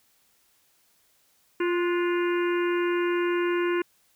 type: harmonic tone with a mistuned harmonic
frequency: 349.2 Hz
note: F4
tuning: in tune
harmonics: 1 / 3 / 4 / 5 / 6 / 7 / 8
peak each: -23 / -33 / -35 / -37 / -39 / -40 / -41 dBFS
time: 1.6-3.82 s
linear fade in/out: 5 ms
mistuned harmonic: 4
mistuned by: +72 cents
effects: white hiss -65 dBFS RMS until 4.15 s